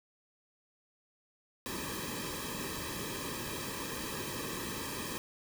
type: noise with comb filter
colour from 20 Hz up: pink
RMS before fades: -39 dBFS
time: 1.66-5.18 s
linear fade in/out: 0 ms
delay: 1.4 ms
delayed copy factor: -1
effects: none